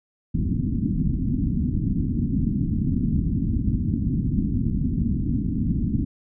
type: low-pass noise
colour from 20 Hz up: white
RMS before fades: -23 dBFS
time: 0.34-6.05 s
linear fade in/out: 10 ms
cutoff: 270 Hz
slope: 48 dB/octave
effects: none